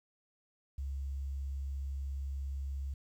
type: tone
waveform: sine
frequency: 68.5 Hz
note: C#2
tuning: 20 cents flat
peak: -35 dBFS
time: 0.78-2.94 s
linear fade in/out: 5 ms
effects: 11-bit